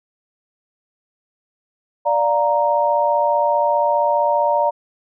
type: chord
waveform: sine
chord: Bb major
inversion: first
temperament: equal with one note detuned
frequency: 587.3 / 702.5 / 932.3 Hz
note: D5 / F5 / Bb5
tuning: 0 / +10 / 0 cents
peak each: -18 / -22 / -17 dBFS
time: 2.05-4.71 s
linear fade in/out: 20 ms
effects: none

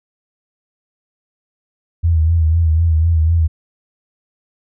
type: tone with vibrato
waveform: sine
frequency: 81.5 Hz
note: E2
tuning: 19 cents flat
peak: -10 dBFS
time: 2.03-3.48 s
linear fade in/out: 20 ms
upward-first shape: sine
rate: 4 Hz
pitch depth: 63 cents each way
effects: none

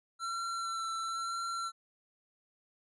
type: tone with vibrato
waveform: square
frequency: 1350 Hz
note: E6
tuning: 41 cents sharp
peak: -35 dBFS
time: 0.19-1.72 s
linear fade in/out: 50 ms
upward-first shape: sine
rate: 1 Hz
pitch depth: 18 cents each way
effects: resampled to 22050 Hz

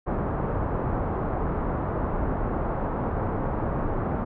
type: low-pass noise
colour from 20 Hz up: pink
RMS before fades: -27 dBFS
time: 0.06-4.25 s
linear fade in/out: 20 ms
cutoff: 1200 Hz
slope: 24 dB/octave
effects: none

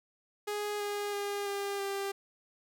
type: tone with pitch steps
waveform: sawtooth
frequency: 415.3 / 410.3 / 405.3 / 400.5 / 395.6 Hz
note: G#4 / G#4 / G#4 / G4 / G4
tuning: 0 / -21 / -42 / +37 / +16 cents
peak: -29 dBFS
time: 0.47-2.12 s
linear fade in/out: 10 ms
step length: 330 ms
effects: none

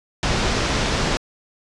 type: low-pass noise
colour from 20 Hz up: pink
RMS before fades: -21 dBFS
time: 0.23-1.17 s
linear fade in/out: 0 ms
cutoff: 6400 Hz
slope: 24 dB/octave
effects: resampled to 24000 Hz

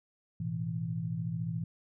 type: chord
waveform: sine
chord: A suspended second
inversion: none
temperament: just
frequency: 110 / 123.75 / 165 Hz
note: A2 / B2 / E3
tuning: 0 / +4 / +2 cents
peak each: -38 / -38 / -34 dBFS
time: 0.4-1.64 s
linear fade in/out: 5 ms
effects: none

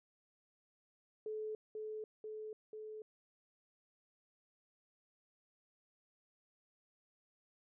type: tone with echo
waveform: sine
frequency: 431.6 Hz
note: A4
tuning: 33 cents flat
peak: -39 dBFS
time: 1.26-1.55 s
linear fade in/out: 2 ms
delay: 490 ms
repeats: 3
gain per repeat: -2 dB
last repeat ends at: 3.02 s
effects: none

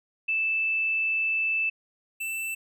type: tone pair in turn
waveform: sine / square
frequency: 2637 / 2660 Hz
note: E7 / E7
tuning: 0 / +15 cents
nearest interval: unison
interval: 15 cents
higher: second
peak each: -23 / -30 dBFS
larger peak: first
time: 0.28-1.7 / 2.2-2.55 s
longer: first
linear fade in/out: 10 ms
effects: none

